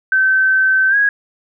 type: tone with pitch glide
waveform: sine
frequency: 1540 to 1650.5 Hz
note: G6 to G#6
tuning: -31 to -11 cents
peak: -10 dBFS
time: 0.12-1.09 s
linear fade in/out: 2 ms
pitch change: +120 cents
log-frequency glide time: 0.89-0.96 s
effects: none